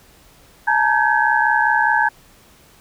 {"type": "tone cluster", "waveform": "sine", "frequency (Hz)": [857, 922, 1551, 1680], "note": ["A5", "A#5", "G6", "G#6"], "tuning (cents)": [-46, -19, -19, 19], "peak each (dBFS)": -19, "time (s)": [0.67, 2.09], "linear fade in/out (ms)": 10, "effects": ["pink hiss -50 dBFS RMS until 2.8 s"]}